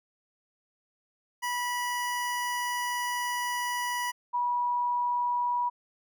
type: tone pair in turn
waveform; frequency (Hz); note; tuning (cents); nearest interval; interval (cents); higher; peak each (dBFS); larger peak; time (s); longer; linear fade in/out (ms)
25% pulse / sine; 977 / 971.4; B5 / B5; -19 / -29; unison; 10; first; -25; neither; 1.42-4.12 / 4.33-5.7; first; 20
effects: none